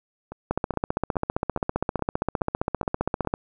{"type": "two click trains", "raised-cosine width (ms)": 1, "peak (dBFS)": [-9, -22], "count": [44, 8], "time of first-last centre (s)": [[0.51, 3.339], [0.32, 3.249]], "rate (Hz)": [15.2, 2.39], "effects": []}